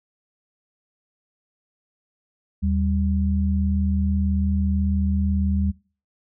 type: tone pair together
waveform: sine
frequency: 77.88 / 196.1 Hz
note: D#2 / G3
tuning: +2 / +1 cents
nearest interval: octave + major third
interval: 1599 cents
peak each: -20 / -23 dBFS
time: 2.62-5.72 s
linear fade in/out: 20 ms
effects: noise-tail reverb RT60 0.4 s tail -24 dB re dry